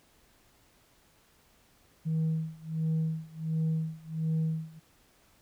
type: tone with tremolo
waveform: sine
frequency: 159.7 Hz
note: D#3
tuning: 45 cents sharp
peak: -23 dBFS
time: 2.05-4.8 s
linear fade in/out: 20 ms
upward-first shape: sine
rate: 1.4 Hz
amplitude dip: 95%
effects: tanh soft clip ceiling -24 dBFS + pink hiss -64 dBFS RMS until 5.41 s